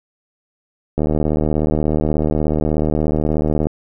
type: click train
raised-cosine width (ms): 2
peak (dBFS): -5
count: 207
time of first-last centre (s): 0.98-3.669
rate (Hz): 76.6
effects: none